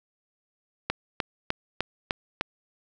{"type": "click train", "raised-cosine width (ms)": 0.3, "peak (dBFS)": -9, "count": 6, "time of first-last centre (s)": [0.9, 2.411], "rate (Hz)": 3.31, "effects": []}